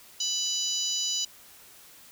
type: harmonic tone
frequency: 990 Hz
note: B5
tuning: 4 cents sharp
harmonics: 3 / 4 / 5 / 6 / 7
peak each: -33 / -33 / -33 / -33 / -33 dBFS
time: 0.2-1.25 s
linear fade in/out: 5 ms
effects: white hiss -52 dBFS RMS until 2.11 s